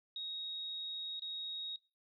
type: tone with dropouts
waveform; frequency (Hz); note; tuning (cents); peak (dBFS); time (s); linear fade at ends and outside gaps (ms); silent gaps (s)
sine; 3768; A#7; +18; -39; 0.16-1.76; 2; 1.196-1.22
effects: noise-tail reverb RT60 0.3 s tail -21 dB re dry